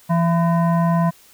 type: tone with frequency modulation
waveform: sine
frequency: 168.6 Hz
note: E3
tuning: 39 cents sharp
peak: -14 dBFS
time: 0.09-1.11 s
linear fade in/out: 20 ms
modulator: 841 Hz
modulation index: 0.72
effects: white hiss -50 dBFS RMS until 1.33 s